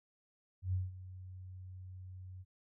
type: tone with ADSR envelope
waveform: sine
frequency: 92.5 Hz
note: F#2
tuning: in tune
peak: -30 dBFS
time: 0.62-2.45 s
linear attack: 110 ms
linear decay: 180 ms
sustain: -16 dB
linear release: 41 ms
effects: none